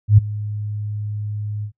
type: tone with ADSR envelope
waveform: sine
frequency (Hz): 104.8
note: G#2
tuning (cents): +16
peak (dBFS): -4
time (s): 0.08-1.72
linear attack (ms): 98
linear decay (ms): 13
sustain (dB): -19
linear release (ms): 84
effects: noise-tail reverb RT60 0.1 s tail -22 dB re dry